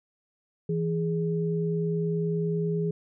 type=tone pair together; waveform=sine; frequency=164.81 / 415.3 Hz; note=E3 / G#4; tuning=0 / 0 cents; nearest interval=octave + major third; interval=1600 cents; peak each=-26 / -29 dBFS; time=0.69-2.91 s; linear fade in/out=5 ms; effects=none